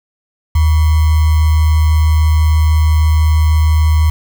sine tone with sample-and-hold, 78.1 Hz, D#2, 7 cents sharp, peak -7 dBFS, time 0.55-4.1 s, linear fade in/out 5 ms, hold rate 1050 Hz, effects none

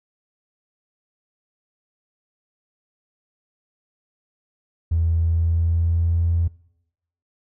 triangle tone with pitch glide, 82.41 to 84.38 Hz, E2 to E2, 0 to +41 cents, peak -13 dBFS, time 4.91-6.48 s, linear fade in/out 10 ms, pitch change +41 cents, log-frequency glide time 5.15-6.27 s, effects noise-tail reverb RT60 0.8 s tail -26 dB re dry + tanh soft clip ceiling -14 dBFS

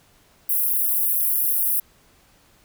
pink high-pass noise, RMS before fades -21 dBFS, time 0.49-1.8 s, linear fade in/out 5 ms, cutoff 11000 Hz, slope 48 dB/octave, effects pink hiss -57 dBFS RMS until 2.64 s

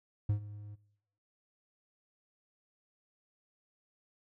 triangle tone with ADSR envelope, 103.83 Hz, G#2, in tune, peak -23 dBFS, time 0.29-0.76 s, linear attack 6 ms, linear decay 100 ms, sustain -20 dB, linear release 22 ms, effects noise-tail reverb RT60 0.9 s tail -23 dB re dry

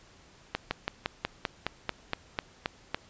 slowing click train, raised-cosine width 0.3 ms, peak -12 dBFS, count 12, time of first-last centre 0.55-2.945 s, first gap 160 ms, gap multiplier 1.06, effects pink hiss -57 dBFS RMS until 3.09 s + resampled to 16000 Hz

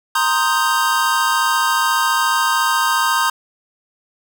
square chord, C minor seventh, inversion third, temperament equal, 932.3 / 1046.5 / 1244.5 / 1568 Hz, Bb5 / C6 / Eb6 / G6, 0 / 0 / 0 / 0 cents, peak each -21 dBFS, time 0.15-3.3 s, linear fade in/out 5 ms, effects none

